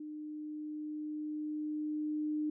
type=tone with level ramp; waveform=sine; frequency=303.3 Hz; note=D#4; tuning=44 cents flat; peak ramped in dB=-41 to -31 dBFS; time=0-2.5 s; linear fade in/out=5 ms; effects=none